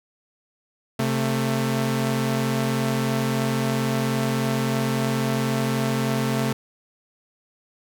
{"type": "tone pair together", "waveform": "sawtooth", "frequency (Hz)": [132.76, 222.5], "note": ["C3", "A3"], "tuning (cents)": [26, 20], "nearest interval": "major sixth", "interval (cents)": 894, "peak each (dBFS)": -20, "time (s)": [0.99, 6.53], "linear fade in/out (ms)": 5, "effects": []}